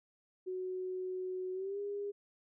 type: tone with pitch glide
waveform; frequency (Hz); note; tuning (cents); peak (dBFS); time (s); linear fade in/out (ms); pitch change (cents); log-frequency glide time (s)
sine; 370 to 405.8; F#4 to G#4; 0 to -40; -36; 0.46-2.12; 20; +160; 1.53-1.79
effects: none